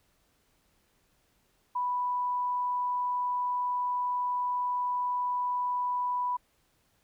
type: tone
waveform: sine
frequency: 987.8 Hz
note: B5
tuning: in tune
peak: -27 dBFS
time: 1.75-6.37 s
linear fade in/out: 10 ms
effects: pink hiss -70 dBFS RMS until 7.03 s